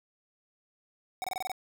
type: tone bursts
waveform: square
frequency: 750 Hz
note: F#5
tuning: 23 cents sharp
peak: -32 dBFS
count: 7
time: 1.22-1.517 s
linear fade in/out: 0 ms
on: 21 ms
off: 25 ms
effects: none